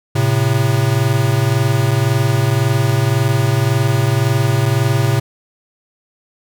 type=tone pair together; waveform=square; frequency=111.8 / 133.65 Hz; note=A2 / C3; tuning=+28 / +37 cents; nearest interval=minor third; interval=309 cents; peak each=-16 dBFS; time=0.15-5.2 s; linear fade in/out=10 ms; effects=none